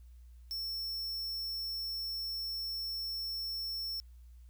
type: tone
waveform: square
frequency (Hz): 5400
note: E8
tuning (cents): +41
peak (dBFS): -36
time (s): 0.51-4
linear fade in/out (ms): 0
effects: added 60 Hz sine -51 dBFS peak until 4.49 s + white hiss -75 dBFS RMS until 4.49 s